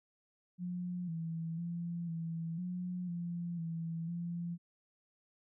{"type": "tone with pitch steps", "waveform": "sine", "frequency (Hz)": [178.2, 164.1, 171.1, 164.9, 179.7, 172.4, 165, 171.7], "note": ["F3", "E3", "F3", "E3", "F3", "F3", "E3", "F3"], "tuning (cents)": [35, -8, -35, 1, 50, -22, 2, -29], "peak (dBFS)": -36, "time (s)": [0.58, 4.58], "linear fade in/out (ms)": 50, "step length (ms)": 500, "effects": []}